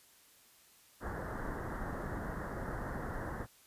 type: low-pass noise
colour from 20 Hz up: pink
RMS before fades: -40 dBFS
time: 1-3.47 s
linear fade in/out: 50 ms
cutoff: 1900 Hz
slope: 96 dB/octave
effects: white hiss -63 dBFS RMS until 3.66 s + resampled to 32000 Hz